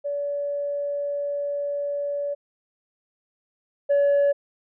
sine tone pair in turn, 573 / 568.1 Hz, D5 / C#5, -43 / +42 cents, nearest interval unison, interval 15 cents, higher first, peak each -24 / -14 dBFS, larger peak second, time 0.04-2.35 / 3.89-4.33 s, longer first, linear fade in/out 20 ms, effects tanh soft clip ceiling -15 dBFS

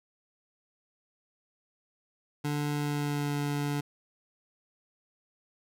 25% pulse tone with pitch glide, 146.83 to 144.72 Hz, D3 to D3, 0 to -25 cents, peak -25 dBFS, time 2.44-3.81 s, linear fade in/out 10 ms, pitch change -25 cents, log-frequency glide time 2.73-3.34 s, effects none

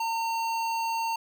square tone with notch filter, 911 Hz, A#5, 40 cents flat, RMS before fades -29 dBFS, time 0-1.16 s, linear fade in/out 5 ms, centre 10000 Hz, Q 1.2, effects none

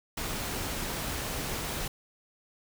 pink noise, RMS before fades -34 dBFS, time 0.17-1.88 s, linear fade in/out 5 ms, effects none

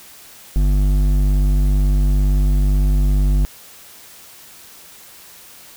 triangle tone with hard clipping, 48.94 Hz, G1, 2 cents flat, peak -14 dBFS, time 0.56-3.45 s, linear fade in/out 0 ms, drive 14 dB, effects white hiss -42 dBFS RMS until 5.76 s

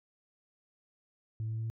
sine tone with pitch steps, 110 / 110.7 / 111.41 / 112.12 / 112.83 Hz, A2 / A2 / A2 / A2 / A2, 0 / +11 / +22 / +33 / +44 cents, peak -31 dBFS, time 1.4-1.7 s, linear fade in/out 0 ms, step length 60 ms, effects tanh soft clip ceiling -30 dBFS

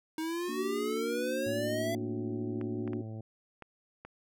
square exponential sweep, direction up, 314 to 678 Hz, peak -33 dBFS, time 0.18-1.95 s, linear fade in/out 2 ms
sine chord, Bb augmented, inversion none, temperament equal with one note detuned, 233.1 / 293.7 / 364.9 Hz, Bb3 / D4 / F#4, 0 / 0 / -24 cents, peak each -38 dBFS, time 0.48-3.02 s, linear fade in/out 10 ms
harmonic tone, 110 Hz, A2, in tune, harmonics 1 / 2 / 3 / 4 / 5 / 6 / 7, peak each -39 / -46 / -49 / -55 / -53 / -58 / -58 dBFS, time 1.46-3.21 s, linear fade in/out 5 ms
clicks, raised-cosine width 0.5 ms, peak -30 dBFS, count 5, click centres 2.613 / 2.877 / 2.933 / 3.623 / 4.05 s
effects none

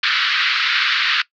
pink band-pass noise, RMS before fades -18 dBFS, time 0.03-1.22 s, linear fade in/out 5 ms, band 1300 to 4500 Hz, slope 48 dB/octave, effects noise-tail reverb RT60 0.1 s tail -19 dB re dry

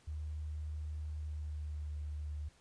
sine tone with pitch glide, 76.3 to 74.77 Hz, D#2 to D2, -33 to +32 cents, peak -38 dBFS, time 0.07-2.49 s, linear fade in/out 10 ms, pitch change -35 cents, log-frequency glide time 1.13-1.9 s, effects pink hiss -67 dBFS RMS until 2.6 s + resampled to 22050 Hz

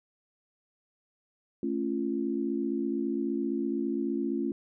sine chord, A augmented, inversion none, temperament just, 220 / 275 / 343.8 Hz, A3 / C#4 / E#4, 0 / -14 / -27 cents, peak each -33 / -31 / -32 dBFS, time 1.63-4.52 s, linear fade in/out 2 ms, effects none

